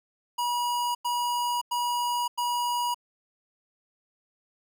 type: tone bursts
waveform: square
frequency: 966 Hz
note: B5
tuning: 39 cents flat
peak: -26 dBFS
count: 4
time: 0.38-2.945 s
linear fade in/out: 10 ms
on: 570 ms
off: 95 ms
effects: none